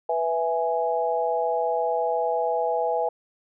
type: chord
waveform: sine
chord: E major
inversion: second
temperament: equal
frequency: 493.9 / 659.3 / 830.6 Hz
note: B4 / E5 / G#5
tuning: 0 / 0 / 0 cents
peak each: -26 dBFS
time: 0.09-3.09 s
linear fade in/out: 5 ms
effects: none